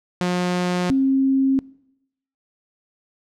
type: tone pair in turn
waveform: sawtooth / sine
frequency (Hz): 179 / 268.2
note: F3 / C4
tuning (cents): +43 / +43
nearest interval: perfect fifth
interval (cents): 700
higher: second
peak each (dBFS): -15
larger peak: neither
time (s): 0.21-0.9 / 0.9-1.59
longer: neither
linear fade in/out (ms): 0
effects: noise-tail reverb RT60 0.8 s tail -23 dB re dry + low-pass 7000 Hz 12 dB/octave